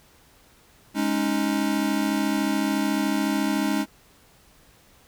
square chord, Ab suspended fourth, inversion none, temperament equal, 207.7 / 277.2 / 311.1 Hz, Ab3 / Db4 / Eb4, 0 / 0 / 0 cents, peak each -27 dBFS, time 0.94-3.86 s, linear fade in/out 50 ms, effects pink hiss -56 dBFS RMS until 5.07 s

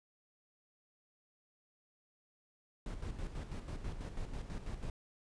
brown noise with tremolo, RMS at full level -40 dBFS, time 2.86-4.9 s, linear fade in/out 2 ms, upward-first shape square, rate 6.1 Hz, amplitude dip 55%, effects resampled to 22050 Hz

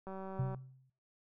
click train, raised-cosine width 1 ms, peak -32 dBFS, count 92, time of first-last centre 0.07-0.546 s, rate 191 Hz
sine tone with exponential decay, 130.81 Hz, C3, in tune, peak -29 dBFS, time 0.39-0.9 s, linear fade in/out 5 ms, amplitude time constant 110 ms
effects noise-tail reverb RT60 0.5 s tail -23 dB re dry

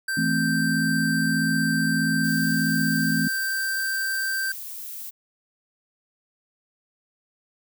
square tone, 1564 Hz, G6, 4 cents flat, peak -25 dBFS, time 0.08-4.52 s, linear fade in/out 5 ms
sine chord, A minor, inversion second, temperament equal, 164.81 / 220 / 261.6 Hz, E3 / A3 / C4, 0 / 0 / 0 cents, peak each -26 dBFS, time 0.17-3.28 s, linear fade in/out 5 ms
violet noise, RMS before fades -36 dBFS, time 2.23-5.11 s, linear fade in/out 20 ms
effects none

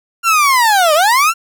30% pulse linear two-way sweep, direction down then up, 1396 to 587.3 to 1396 Hz, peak -6 dBFS, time 0.23-1.34 s, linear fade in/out 50 ms, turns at 0.94 s, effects none

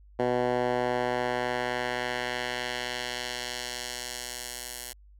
10% pulse tone with band-pass filter sweep, 123.47 Hz, B2, in tune, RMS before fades -31 dBFS, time 0.19-4.93 s, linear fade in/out 5 ms, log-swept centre 560 to 11000 Hz, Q 0.79, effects added 50 Hz sine -51 dBFS peak until 5.19 s

